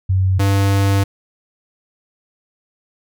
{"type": "tone pair in turn", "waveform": ["sine", "square"], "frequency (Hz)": [94.2, 98.68], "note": ["F#2", "G2"], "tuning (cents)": [32, 12], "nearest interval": "minor second", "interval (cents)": 80, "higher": "second", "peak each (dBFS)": [-12, -13], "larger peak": "first", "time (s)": [[0.09, 0.39], [0.39, 1.04]], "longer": "second", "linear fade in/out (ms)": 10, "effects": []}